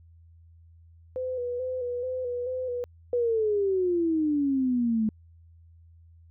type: tone with vibrato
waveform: sine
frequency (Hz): 499.6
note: B4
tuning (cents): +20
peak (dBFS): -28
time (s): 1.16-2.84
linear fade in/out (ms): 0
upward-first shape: square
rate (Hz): 2.3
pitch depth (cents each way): 39
type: exponential sweep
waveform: sine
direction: down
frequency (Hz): 492.7 to 213.8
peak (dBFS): -22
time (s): 3.13-5.09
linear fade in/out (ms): 2
effects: added 83 Hz sine -51 dBFS peak until 6.3 s